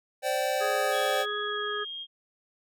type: chord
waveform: square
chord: C suspended second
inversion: none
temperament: equal with one note detuned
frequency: 523.3 / 587.3 / 767.9 Hz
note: C5 / D5 / G5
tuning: 0 / 0 / -36 cents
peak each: -31 dBFS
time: 0.22-1.26 s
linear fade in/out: 50 ms
type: harmonic tone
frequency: 416.7 Hz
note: G#4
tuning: 6 cents sharp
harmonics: 1 / 3 / 4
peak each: -34 / -34 / -34 dBFS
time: 0.6-1.85 s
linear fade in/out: 20 ms
type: tone with pitch glide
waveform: sine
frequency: 3331 to 3234 Hz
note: G#7 to G#7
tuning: +4 to -47 cents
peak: -35 dBFS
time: 0.91-2.07 s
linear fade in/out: 50 ms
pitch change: -51 cents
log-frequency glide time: 1.42-1.82 s
effects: none